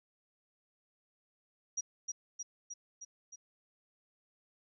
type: tone with echo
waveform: sine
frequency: 5750 Hz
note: F8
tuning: 50 cents sharp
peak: -32 dBFS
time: 1.77-1.81 s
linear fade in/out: 10 ms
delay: 310 ms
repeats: 5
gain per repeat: -3 dB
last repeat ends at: 3.36 s
effects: none